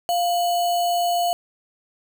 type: tone with sample-and-hold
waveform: sine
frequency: 698.5 Hz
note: F5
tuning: in tune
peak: -18 dBFS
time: 0.09-1.33 s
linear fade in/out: 0 ms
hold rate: 3675 Hz
effects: none